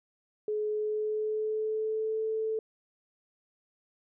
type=tone with pitch glide; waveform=sine; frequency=424.5 to 439.7 Hz; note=G#4 to A4; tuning=+38 to -1 cents; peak=-28 dBFS; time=0.48-2.59 s; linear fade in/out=2 ms; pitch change=+61 cents; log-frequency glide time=0.69-2.22 s; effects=none